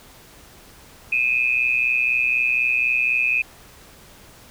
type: tone pair together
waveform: sine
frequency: 2457 / 2581 Hz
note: D#7 / E7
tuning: -22 / -37 cents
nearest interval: minor second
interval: 85 cents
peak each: -20 dBFS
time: 1.12-3.42 s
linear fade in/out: 5 ms
effects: pink hiss -47 dBFS RMS until 4.5 s